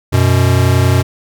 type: tone pair together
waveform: square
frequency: 92.5 / 123.47 Hz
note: F#2 / B2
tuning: 0 / 0 cents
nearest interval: perfect fourth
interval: 500 cents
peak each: -12 dBFS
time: 0.12-1.03 s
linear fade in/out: 20 ms
effects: none